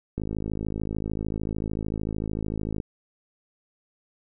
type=click train; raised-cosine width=3 ms; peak=-17 dBFS; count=141; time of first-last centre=0.18-2.802 s; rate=53.4 Hz; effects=none